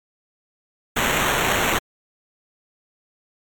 white noise with sample-and-hold, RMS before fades -20 dBFS, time 0.96-1.79 s, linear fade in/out 10 ms, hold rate 4900 Hz, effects MP3 96 kbps

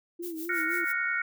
sine tone with vibrato, 334.1 Hz, E4, 23 cents sharp, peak -34 dBFS, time 0.19-0.85 s, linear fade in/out 10 ms, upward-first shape sine, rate 3.9 Hz, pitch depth 90 cents each way
violet noise with tremolo, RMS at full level -40 dBFS, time 0.22-0.93 s, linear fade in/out 20 ms, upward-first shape sine, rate 6.1 Hz, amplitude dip 85%
sine chord, Gb major seventh, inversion third, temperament equal with one note detuned, 1396.9 / 1467.2 / 1864.7 / 2217 Hz, F6 / Gb6 / Bb6 / Db7, 0 / -15 / 0 / 0 cents, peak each -32 dBFS, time 0.49-1.22 s, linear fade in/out 5 ms
effects none

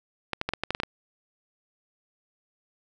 clicks, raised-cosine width 0.3 ms, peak -11 dBFS, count 9, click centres 0.333 / 0.414 / 0.49 / 0.536 / 0.636 / 0.706 / 0.749 / 0.801 / 0.834 s, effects none

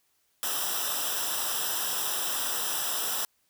white noise with comb filter, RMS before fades -30 dBFS, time 0.43-3.25 s, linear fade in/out 0 ms, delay 0.45 ms, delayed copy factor -0.85, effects white hiss -71 dBFS RMS until 3.49 s

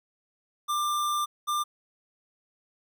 square tone pair in turn, 1189 / 1193.7 Hz, D6 / D6, +21 / +28 cents, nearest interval unison, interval 7 cents, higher second, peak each -26 dBFS, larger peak neither, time 0.68-1.26 / 1.47-1.64 s, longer first, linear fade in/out 20 ms, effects none

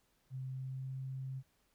sine tone with pitch glide, 130.81 to 132.41 Hz, C3 to C3, 0 to +21 cents, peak -39 dBFS, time 0.3-1.43 s, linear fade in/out 50 ms, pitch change +21 cents, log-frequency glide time 0.46-0.97 s, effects pink hiss -75 dBFS RMS until 1.74 s

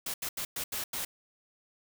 white noise bursts at uneven times, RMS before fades -35 dBFS, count 6, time 0.06-0.14 / 0.22-0.29 / 0.37-0.45 / 0.56-0.64 / 0.72-0.84 / 0.93-1.05 s, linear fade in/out 5 ms, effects none

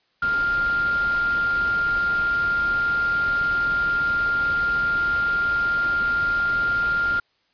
sine tone in noise, 1400 Hz, F6, 4 cents sharp, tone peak -19 dBFS, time 0.22-7.2 s, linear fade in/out 5 ms, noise pink, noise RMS -35 dBFS, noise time 0.22-7.2 s, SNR +13 dB, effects white hiss -66 dBFS RMS until 7.53 s + resampled to 11025 Hz

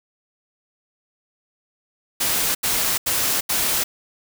white noise bursts, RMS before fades -21 dBFS, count 4, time 2.2-3.84 s, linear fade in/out 10 ms, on 350 ms, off 80 ms, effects none

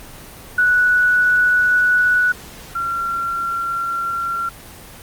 sine tone pair in turn, 1475 / 1371.1 Hz, F#6 / F6, -6 / -32 cents, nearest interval minor second, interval 126 cents, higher first, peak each -11 / -19 dBFS, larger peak first, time 0.58-2.32 / 2.75-4.49 s, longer neither, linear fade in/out 5 ms, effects pink hiss -38 dBFS RMS until 5.02 s + Opus 24 kbps

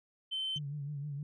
sine tone, 3082 Hz, G7, 30 cents flat, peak -32 dBFS, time 0.31-0.59 s, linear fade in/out 20 ms
sine tone with vibrato, 144.5 Hz, D3, 28 cents flat, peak -36 dBFS, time 0.56-1.23 s, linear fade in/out 2 ms, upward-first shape triangle, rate 6.4 Hz, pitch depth 79 cents each way
effects tanh soft clip ceiling -29 dBFS

